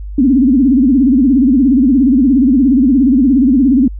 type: tone with vibrato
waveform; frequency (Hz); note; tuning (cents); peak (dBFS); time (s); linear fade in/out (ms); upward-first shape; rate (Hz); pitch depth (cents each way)
sine; 261.6; C4; 0; -6; 0.18-3.88; 5; sine; 17; 180
effects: added 50 Hz sine -22 dBFS peak until 3.99 s